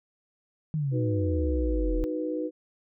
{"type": "exponential sweep", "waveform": "sine", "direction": "down", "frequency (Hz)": [160, 38.89], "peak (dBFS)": -25, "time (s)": [0.74, 2.04], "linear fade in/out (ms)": 0}
{"type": "chord", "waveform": "sine", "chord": "B major", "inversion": "first", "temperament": "equal", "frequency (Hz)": [311.1, 370, 493.9], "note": ["D#4", "F#4", "B4"], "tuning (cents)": [0, 0, 0], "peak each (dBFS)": [-30, -36, -32], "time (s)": [0.91, 2.51], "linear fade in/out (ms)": 50}
{"effects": []}